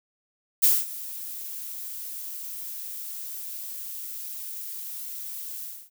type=noise with ADSR envelope; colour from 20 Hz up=violet; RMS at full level=-17 dBFS; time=0.62-5.9 s; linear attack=19 ms; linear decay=210 ms; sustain=-19 dB; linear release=260 ms; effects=none